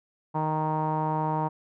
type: tone with low-pass filter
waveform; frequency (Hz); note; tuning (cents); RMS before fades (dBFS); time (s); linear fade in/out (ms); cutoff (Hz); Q
sawtooth; 155.56; D#3; 0; -27; 0.34-1.49; 20; 920; 7.1
effects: none